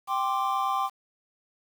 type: chord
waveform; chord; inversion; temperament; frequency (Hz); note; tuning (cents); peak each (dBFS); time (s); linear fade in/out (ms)
triangle; G suspended fourth; none; equal; 784 / 1046.5 / 1174.7; G5 / C6 / D6; 0 / 0 / 0; -27; 0.07-0.9; 50
effects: 8-bit